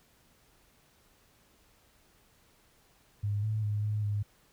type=tone with pitch steps; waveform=sine; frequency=102.7 / 108.3 / 104.4 / 105.8 / 103.2 Hz; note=G#2 / A2 / G#2 / G#2 / G#2; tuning=-19 / -27 / +10 / +33 / -10 cents; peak=-28 dBFS; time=3.23-4.23 s; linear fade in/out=10 ms; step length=200 ms; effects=pink hiss -65 dBFS RMS until 4.52 s